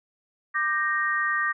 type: chord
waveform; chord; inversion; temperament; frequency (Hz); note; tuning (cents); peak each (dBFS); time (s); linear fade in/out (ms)
sine; G minor; second; equal with one note detuned; 1187.6 / 1568 / 1864.7; D6 / G6 / Bb6; +19 / 0 / 0; -27 / -29 / -25; 0.54-1.53; 20
effects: none